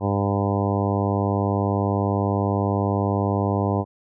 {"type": "harmonic tone", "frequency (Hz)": 100, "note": "G2", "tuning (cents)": 35, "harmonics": [1, 2, 3, 4, 5, 6, 7, 8, 9, 10], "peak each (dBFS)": [-23, -26, -28, -29, -30, -31, -31, -32, -33, -33], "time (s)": [0, 3.85], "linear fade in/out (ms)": 50, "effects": []}